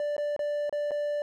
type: tone with dropouts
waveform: triangle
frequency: 587.3 Hz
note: D5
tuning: in tune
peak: -25 dBFS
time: 0-1.22 s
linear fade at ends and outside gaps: 1 ms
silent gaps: 0.166-0.18 / 0.364-0.392 / 0.695-0.726 / 0.909-0.916 s
effects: none